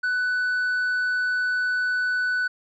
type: tone with tanh clipping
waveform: sine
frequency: 1492 Hz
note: F#6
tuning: 14 cents sharp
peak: -22 dBFS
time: 0.03-2.48 s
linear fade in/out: 10 ms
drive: 3 dB
effects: none